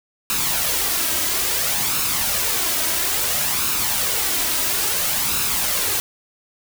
white noise with flanger, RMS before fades -21 dBFS, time 0.3-6 s, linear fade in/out 0 ms, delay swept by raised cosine 0.75 to 3.15 ms, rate 0.59 Hz, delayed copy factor +0.5, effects none

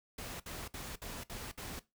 pink noise bursts, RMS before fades -44 dBFS, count 6, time 0.18-1.795 s, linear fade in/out 5 ms, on 220 ms, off 59 ms, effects noise-tail reverb RT60 0.2 s tail -17 dB re dry

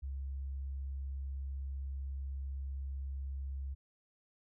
sine tone, 67.9 Hz, C#2, 35 cents flat, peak -37 dBFS, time 0.02-3.75 s, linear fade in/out 20 ms, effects none

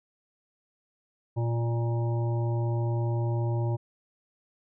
harmonic tone with a mistuned harmonic, 117.4 Hz, A#2, 13 cents sharp, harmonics 1 / 3 / 5 / 7 / 8, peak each -25 / -35 / -39 / -42 / -43 dBFS, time 1.36-3.77 s, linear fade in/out 20 ms, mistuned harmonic 3, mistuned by -16 cents, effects none

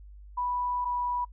sine tone pair in turn, 985 / 979.6 Hz, B5 / B5, -5 / -14 cents, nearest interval unison, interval 9 cents, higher first, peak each -27 dBFS, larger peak neither, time 0.37-0.85 / 0.85-1.25 s, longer first, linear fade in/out 10 ms, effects noise-tail reverb RT60 0.1 s tail -26 dB re dry + added 50 Hz sine -45 dBFS peak until 1.32 s

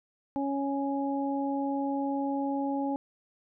harmonic tone, 277.5 Hz, C#4, 2 cents sharp, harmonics 1 / 2 / 3, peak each -29 / -36 / -34 dBFS, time 0.36-2.96 s, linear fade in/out 0 ms, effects none

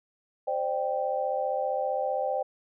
sine chord, C suspended second, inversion none, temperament equal with one note detuned, 523.3 / 598.6 / 784 Hz, C5 / D5 / G5, 0 / +33 / 0 cents, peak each -30 / -31 / -30 dBFS, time 0.47-2.43 s, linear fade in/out 10 ms, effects none

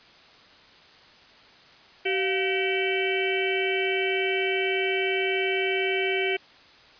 harmonic tone with a mistuned harmonic, 382.6 Hz, G4, 42 cents flat, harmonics 1 / 2 / 4 / 5 / 6 / 7 / 8, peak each -26 / -34 / -35 / -37 / -28 / -34 / -33 dBFS, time 2.05-6.37 s, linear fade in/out 10 ms, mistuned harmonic 2, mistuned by -140 cents, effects white hiss -52 dBFS RMS until 6.99 s + resampled to 11025 Hz

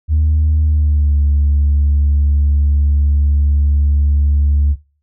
sine tone with pitch glide, 76.8 to 72.07 Hz, D#2 to D2, -22 to -32 cents, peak -8 dBFS, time 0.08-4.76 s, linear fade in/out 50 ms, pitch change -110 cents, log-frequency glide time 0.64-1.18 s, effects noise-tail reverb RT60 0.4 s tail -20 dB re dry + tanh soft clip ceiling -7 dBFS

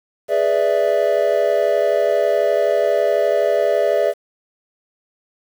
triangle chord, E dominant seventh, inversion first, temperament equal, 415.3 / 493.9 / 587.3 / 659.3 Hz, G#4 / B4 / D5 / E5, 0 / 0 / 0 / 0 cents, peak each -19 / -21 / -16 / -17 dBFS, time 0.28-4.14 s, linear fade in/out 50 ms, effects 7-bit

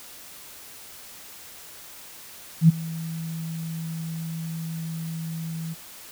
sine tone with ADSR envelope, 163 Hz, E3, 19 cents flat, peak -8 dBFS, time 2.61-5.75 s, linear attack 78 ms, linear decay 17 ms, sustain -21 dB, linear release 27 ms, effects white hiss -44 dBFS RMS until 6.11 s

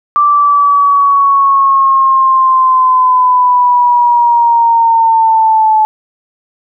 sine linear sweep, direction down, 1174.7 to 863 Hz, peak -5 dBFS, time 0.16-5.85 s, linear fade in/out 0 ms, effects none

